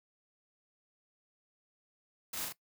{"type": "noise with echo", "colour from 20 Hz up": "white", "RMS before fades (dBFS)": -40, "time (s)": [2.33, 2.45], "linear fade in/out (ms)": 5, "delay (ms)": 38, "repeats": 2, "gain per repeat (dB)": -2, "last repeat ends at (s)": 2.526, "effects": ["noise-tail reverb RT60 0.1 s tail -18 dB re dry"]}